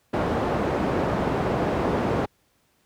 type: low-pass noise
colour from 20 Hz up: white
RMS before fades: -24 dBFS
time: 0.13-2.26 s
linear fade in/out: 10 ms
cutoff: 650 Hz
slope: 12 dB/octave
effects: pink hiss -66 dBFS RMS until 2.85 s + high-pass 60 Hz 12 dB/octave